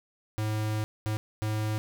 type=tone bursts at uneven times; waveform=square; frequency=107.7 Hz; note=A2; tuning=37 cents flat; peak=-28 dBFS; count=3; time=0.38-0.84 / 1.06-1.17 / 1.42-1.78 s; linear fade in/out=0 ms; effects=none